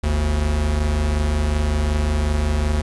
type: tone pair together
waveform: square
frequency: 49.5 / 74.9 Hz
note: G1 / D2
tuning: +18 / +35 cents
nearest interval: perfect fifth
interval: 717 cents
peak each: -24 / -19 dBFS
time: 0.03-2.82 s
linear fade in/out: 10 ms
effects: resampled to 24000 Hz + 9-bit